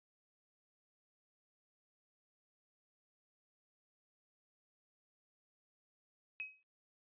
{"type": "tone with exponential decay", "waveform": "sine", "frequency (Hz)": 2543, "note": "D#7", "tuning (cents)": 37, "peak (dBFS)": -37, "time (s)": [6.4, 6.63], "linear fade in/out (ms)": 0, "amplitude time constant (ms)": 50, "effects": ["noise-tail reverb RT60 0.2 s tail -20 dB re dry", "resampled to 8000 Hz"]}